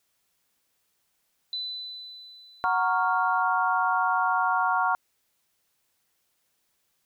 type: tone with exponential decay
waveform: sine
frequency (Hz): 4000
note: B7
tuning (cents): +21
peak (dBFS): -28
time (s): 1.53-3.42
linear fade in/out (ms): 1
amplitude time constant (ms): 410
type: chord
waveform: sine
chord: Gb major seventh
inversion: none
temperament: equal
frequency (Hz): 740 / 932.3 / 1108.7 / 1396.9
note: Gb5 / Bb5 / Db6 / F6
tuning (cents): 0 / 0 / 0 / 0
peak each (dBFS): -27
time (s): 2.64-4.95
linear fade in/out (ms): 0
effects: white hiss -73 dBFS RMS until 7.05 s